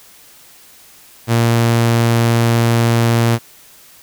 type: tone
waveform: sawtooth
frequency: 116.54 Hz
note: A#2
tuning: in tune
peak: -7 dBFS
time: 1.27-3.39 s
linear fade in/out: 50 ms
effects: white hiss -44 dBFS RMS until 4.02 s